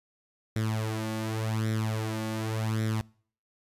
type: tone with flanger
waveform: sawtooth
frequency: 110 Hz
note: A2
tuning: in tune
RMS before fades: -30 dBFS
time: 0.56-3.01 s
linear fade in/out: 0 ms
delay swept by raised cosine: 0.53 to 3.53 ms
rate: 0.88 Hz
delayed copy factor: +0.7
effects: noise-tail reverb RT60 0.5 s tail -24 dB re dry + resampled to 32000 Hz